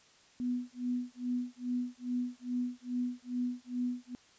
sine tone with tremolo, 246.9 Hz, B3, in tune, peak -29 dBFS, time 0.4-4.15 s, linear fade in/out 0 ms, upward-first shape sine, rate 2.4 Hz, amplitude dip 100%, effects white hiss -62 dBFS RMS until 4.38 s + resampled to 16000 Hz

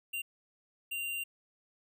square tone bursts at uneven times, 2777 Hz, F7, 10 cents flat, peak -35 dBFS, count 2, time 0.13-0.22 / 0.91-1.24 s, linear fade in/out 10 ms, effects none

